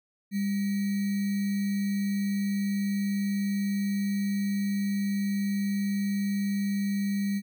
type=tone with sample-and-hold; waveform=sine; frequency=199.8 Hz; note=G3; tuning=33 cents sharp; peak=-25 dBFS; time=0.31-7.42 s; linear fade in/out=50 ms; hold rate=2100 Hz; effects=none